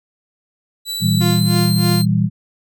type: tone with pitch glide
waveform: sawtooth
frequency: 3951 to 4152 Hz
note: B7 to C8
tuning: 0 to -14 cents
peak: -19 dBFS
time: 0.85-2.06 s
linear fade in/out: 50 ms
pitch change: +86 cents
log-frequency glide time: 1.22-1.63 s
type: chord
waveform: sine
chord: E diminished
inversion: second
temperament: equal with one note detuned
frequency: 116.54 / 162.36 / 196 Hz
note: Bb2 / E3 / G3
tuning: 0 / -26 / 0 cents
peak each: -17 dBFS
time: 1-2.3 s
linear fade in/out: 50 ms
type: tone with tremolo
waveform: sawtooth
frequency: 349.2 Hz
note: F4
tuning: in tune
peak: -15 dBFS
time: 1.2-2.03 s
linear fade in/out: 20 ms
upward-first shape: sine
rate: 3.2 Hz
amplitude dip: 90%
effects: none